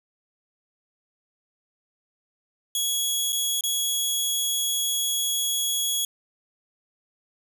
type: tone with dropouts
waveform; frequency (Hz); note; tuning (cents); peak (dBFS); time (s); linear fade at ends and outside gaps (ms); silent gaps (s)
15% pulse; 3342; G#7; +10; -16; 2.75-6.05; 2; 3.323-3.328 / 3.609-3.637
effects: none